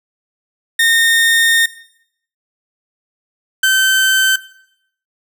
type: tone pair in turn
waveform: 30% pulse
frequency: 1834 / 1542.2 Hz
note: A#6 / G6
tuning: -29 / -29 cents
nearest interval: minor third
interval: 300 cents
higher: first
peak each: -7 dBFS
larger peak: neither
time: 0.79-1.66 / 3.63-4.36 s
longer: first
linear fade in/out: 5 ms
effects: noise-tail reverb RT60 0.7 s tail -17 dB re dry